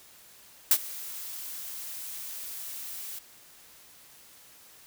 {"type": "noise with ADSR envelope", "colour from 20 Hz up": "blue", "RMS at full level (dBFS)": -18, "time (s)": [0.71, 3.19], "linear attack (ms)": 3, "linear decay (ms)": 60, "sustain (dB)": -21, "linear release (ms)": 6, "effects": ["white hiss -54 dBFS RMS until 4.86 s"]}